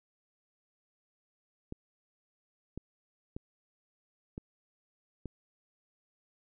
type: clicks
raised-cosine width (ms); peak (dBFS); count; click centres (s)
3; -26; 5; 1.724 / 2.776 / 3.365 / 4.379 / 5.257
effects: none